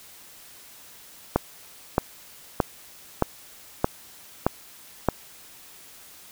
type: click train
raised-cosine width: 1 ms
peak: -4 dBFS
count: 7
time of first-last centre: 1.36-5.087 s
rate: 1.61 Hz
effects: white hiss -48 dBFS RMS until 6.31 s